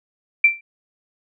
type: tone with exponential decay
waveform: sine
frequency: 2349 Hz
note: D7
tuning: in tune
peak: -6 dBFS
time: 0.44-0.61 s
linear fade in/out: 5 ms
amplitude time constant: 36 ms
effects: none